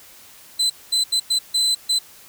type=tone bursts at uneven times; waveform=35% pulse; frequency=4035 Hz; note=B7; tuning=36 cents sharp; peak=-15 dBFS; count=6; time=0.59-0.7 / 0.92-1.04 / 1.12-1.2 / 1.3-1.39 / 1.54-1.75 / 1.89-1.99 s; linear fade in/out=10 ms; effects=white hiss -46 dBFS RMS until 2.28 s